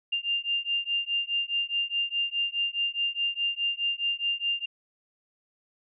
sine beating tone pair, 2794 / 2798.8 Hz, F7 / F7, 0 / +3 cents, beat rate 4.8 Hz, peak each -29 dBFS, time 0.12-4.66 s, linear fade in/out 10 ms, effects none

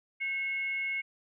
sine tone with frequency modulation, 2182 Hz, C#7, 28 cents flat, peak -30 dBFS, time 0.2-1.02 s, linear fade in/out 20 ms, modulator 622 Hz, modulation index 0.3, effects none

